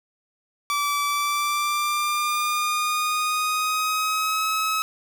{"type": "tone with pitch glide", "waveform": "sawtooth", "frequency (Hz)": [1157, 1283.8], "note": ["D6", "E6"], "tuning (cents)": [-26, -46], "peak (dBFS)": -18, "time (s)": [0.7, 4.82], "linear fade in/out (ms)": 0, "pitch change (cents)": 180, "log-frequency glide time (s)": [1.06, 4.47], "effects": []}